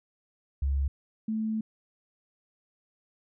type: tone pair in turn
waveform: sine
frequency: 69 / 219.1 Hz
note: C#2 / A3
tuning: -7 / -7 cents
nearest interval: octave + minor sixth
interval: 2000 cents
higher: second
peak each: -24 / -27 dBFS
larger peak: first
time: 0.62-0.88 / 1.28-1.61 s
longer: second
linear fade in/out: 5 ms
effects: none